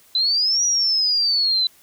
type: exponential two-way sweep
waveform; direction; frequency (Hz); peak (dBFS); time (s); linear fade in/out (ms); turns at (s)
sine; up then down; 3985 to 5840 to 3985; -16; 0.15-1.67; 2; 0.64
effects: white hiss -53 dBFS RMS until 1.82 s

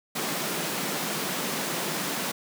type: high-pass noise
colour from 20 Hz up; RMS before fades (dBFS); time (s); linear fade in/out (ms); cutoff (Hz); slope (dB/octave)
pink; -30; 0.15-2.32; 10; 150; 48
effects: none

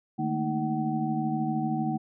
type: tone cluster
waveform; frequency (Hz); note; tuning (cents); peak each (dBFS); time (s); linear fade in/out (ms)
sine; 153 / 214.4 / 227.3 / 314 / 757; D#3 / A3 / A#3 / D#4 / F#5; -29 / -45 / -43 / +16 / +39; -32 / -36 / -30 / -32 / -32; 0.18-1.98; 20
effects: none

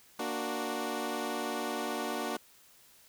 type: chord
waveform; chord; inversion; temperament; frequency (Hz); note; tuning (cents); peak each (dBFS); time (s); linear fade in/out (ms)
15% pulse; Bb augmented; none; equal; 233.1 / 293.7 / 370; Bb3 / D4 / F#4; 0 / 0 / 0; -31; 0.19-2.37; 5
effects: white hiss -60 dBFS RMS until 3.08 s

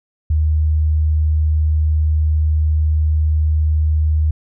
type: tone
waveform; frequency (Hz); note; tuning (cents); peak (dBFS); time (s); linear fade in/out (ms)
sine; 77.2; D#2; -13; -12; 0.3-4.31; 5
effects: none

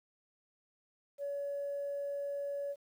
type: tone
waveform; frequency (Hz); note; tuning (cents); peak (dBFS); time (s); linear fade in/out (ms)
sine; 566; C#5; +36; -34; 1.18-2.76; 50
effects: tanh soft clip ceiling -31 dBFS + 11-bit

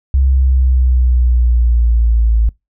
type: exponential sweep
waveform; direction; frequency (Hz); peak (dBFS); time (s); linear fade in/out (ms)
sine; down; 67.1 to 55; -8; 0.14-2.49; 0
effects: noise-tail reverb RT60 0.2 s tail -25 dB re dry

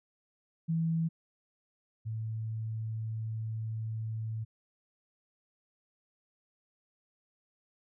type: tone pair in turn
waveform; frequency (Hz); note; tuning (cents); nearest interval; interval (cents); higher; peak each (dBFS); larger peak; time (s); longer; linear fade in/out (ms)
sine; 163.9 / 110.83; E3 / A2; -10 / +13; perfect fifth; 677; first; -27 / -33; first; 0.68-1.09 / 2.05-4.45; second; 20
effects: none

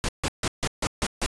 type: noise bursts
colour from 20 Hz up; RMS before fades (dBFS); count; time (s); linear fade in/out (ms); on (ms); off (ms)
pink; -25; 7; 0.04-1.262; 0; 46; 150
effects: resampled to 22050 Hz

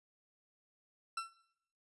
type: tone with exponential decay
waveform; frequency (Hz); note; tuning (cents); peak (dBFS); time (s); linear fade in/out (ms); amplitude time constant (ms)
40% pulse; 1345; E6; +34; -33; 1.17-1.37; 5; 43
effects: noise-tail reverb RT60 0.8 s tail -20 dB re dry + resampled to 24000 Hz

